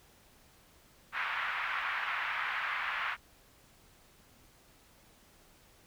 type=band-pass noise; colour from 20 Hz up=pink; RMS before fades=-35 dBFS; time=1.12-3.17 s; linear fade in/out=50 ms; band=1100 to 2400 Hz; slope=24 dB/octave; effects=pink hiss -62 dBFS RMS until 5.86 s